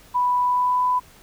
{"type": "tone with pitch glide", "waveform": "sine", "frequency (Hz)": [987.8, 998.1], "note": ["B5", "B5"], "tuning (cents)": [0, 18], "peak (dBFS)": -17, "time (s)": [0.14, 1], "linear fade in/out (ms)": 20, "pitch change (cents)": 18, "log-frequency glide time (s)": [0.41, 0.84], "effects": ["pink hiss -50 dBFS RMS until 1.22 s"]}